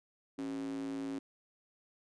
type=tone with high-pass filter; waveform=square; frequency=55 Hz; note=A1; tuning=in tune; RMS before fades=-39 dBFS; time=0.38-1.19 s; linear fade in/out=5 ms; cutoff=290 Hz; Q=7.3; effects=resampled to 22050 Hz